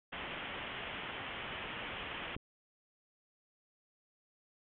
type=low-pass noise; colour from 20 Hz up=white; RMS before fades=-43 dBFS; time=0.12-2.36 s; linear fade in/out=10 ms; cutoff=3300 Hz; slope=96 dB/octave
type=click; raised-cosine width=3 ms; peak=-29 dBFS; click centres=2.365 s
effects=none